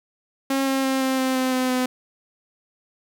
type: tone with pitch steps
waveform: sawtooth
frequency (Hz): 270.7 / 268.2 / 265.7 / 263.3 / 260.9 / 258.5 / 256.1 / 253.7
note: C#4 / C4 / C4 / C4 / C4 / C4 / C4 / B3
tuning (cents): -41 / +43 / +27 / +11 / -5 / -21 / -37 / +47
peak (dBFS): -16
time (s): 0.5-1.86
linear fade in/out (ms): 5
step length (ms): 170
effects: none